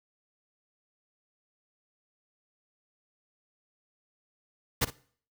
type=noise with echo; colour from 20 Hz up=pink; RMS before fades=-25 dBFS; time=4.81-4.85 s; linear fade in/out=10 ms; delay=56 ms; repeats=1; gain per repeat=-15 dB; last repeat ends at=4.906 s; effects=noise-tail reverb RT60 0.5 s tail -21 dB re dry